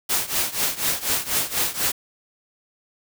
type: noise with tremolo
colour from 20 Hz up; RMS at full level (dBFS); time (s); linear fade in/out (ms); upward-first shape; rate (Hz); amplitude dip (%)
white; -20; 0.09-1.92; 10; triangle; 4.1; 90
effects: none